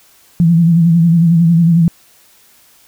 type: tone with vibrato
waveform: sine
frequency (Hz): 167.8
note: E3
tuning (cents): +31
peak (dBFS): -6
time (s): 0.4-1.88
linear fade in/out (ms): 0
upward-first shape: sine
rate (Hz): 11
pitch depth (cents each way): 59
effects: white hiss -48 dBFS RMS until 2.87 s